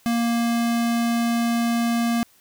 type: tone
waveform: square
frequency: 233.9 Hz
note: A#3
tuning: 6 cents sharp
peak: -20 dBFS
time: 0.06-2.23 s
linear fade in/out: 0 ms
effects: white hiss -57 dBFS RMS until 2.4 s